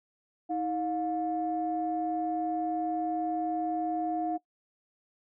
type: tone pair together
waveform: sine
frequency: 318.1 / 713.6 Hz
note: D#4 / F5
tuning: +38 / +37 cents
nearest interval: octave + major second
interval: 1399 cents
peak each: -31 / -30 dBFS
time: 0.49-4.38 s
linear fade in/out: 20 ms
effects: noise-tail reverb RT60 0.1 s tail -20 dB re dry + tanh soft clip ceiling -20 dBFS